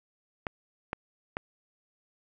clicks, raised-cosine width 0.5 ms, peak -16 dBFS, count 3, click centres 0.468 / 0.931 / 1.369 s, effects none

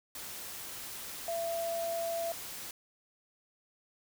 sine tone in noise, 672 Hz, E5, 33 cents sharp, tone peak -32 dBFS, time 1.28-2.32 s, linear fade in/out 2 ms, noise white, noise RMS -43 dBFS, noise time 0.15-2.71 s, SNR +8 dB, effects none

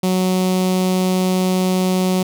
sawtooth tone with notch filter, 185 Hz, F#3, in tune, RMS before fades -17 dBFS, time 0.03-2.23 s, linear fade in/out 5 ms, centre 1600 Hz, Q 1, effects none

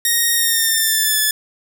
5% pulse tone with pitch glide, 1864.7 to 1729.8 Hz, A#6 to A6, 0 to -30 cents, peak -4 dBFS, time 0.05-1.31 s, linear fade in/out 2 ms, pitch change -130 cents, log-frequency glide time 0.35-1.2 s, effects 7-bit

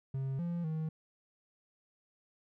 triangle tone with pitch steps, 134.2 / 171.9 / 158 Hz, C3 / F3 / D#3, +44 / -27 / +27 cents, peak -31 dBFS, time 0.14-0.89 s, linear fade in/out 5 ms, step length 250 ms, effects none

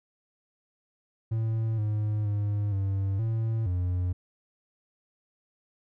triangle tone with pitch steps, 111.9 / 106.1 / 103.1 / 97.5 / 112.3 / 89.8 Hz, A2 / G#2 / G#2 / G2 / A2 / F2, +30 / +38 / -12 / -9 / +36 / +49 cents, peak -23 dBFS, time 1.31-4.13 s, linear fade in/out 10 ms, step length 470 ms, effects none

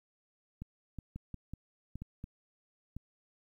clicks, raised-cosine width 5 ms, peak -29 dBFS, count 9, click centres 0.62 / 0.987 / 1.16 / 1.343 / 1.536 / 1.956 / 2.02 / 2.241 / 2.966 s, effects 11-bit

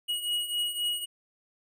square beating tone pair, 2900 / 2903.8 Hz, F#7 / F#7, -35 / -33 cents, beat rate 3.8 Hz, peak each -35 / -30 dBFS, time 0.08-1.06 s, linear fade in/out 20 ms, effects none

